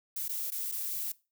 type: noise with dropouts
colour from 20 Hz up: violet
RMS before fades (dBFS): -35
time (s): 0.16-1.12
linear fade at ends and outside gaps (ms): 5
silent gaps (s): 0.282-0.292 / 0.505-0.519 / 0.717-0.721
effects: noise-tail reverb RT60 0.3 s tail -21 dB re dry